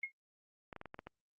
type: tone with exponential decay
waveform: sine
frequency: 2154 Hz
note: C7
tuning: 50 cents sharp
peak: -32 dBFS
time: 0.03-0.12 s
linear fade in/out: 5 ms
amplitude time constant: 19 ms
type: clicks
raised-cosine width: 0.5 ms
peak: -31 dBFS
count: 7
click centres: 0.728 / 0.763 / 0.814 / 0.857 / 0.944 / 0.991 / 1.07 s
effects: Opus 32 kbps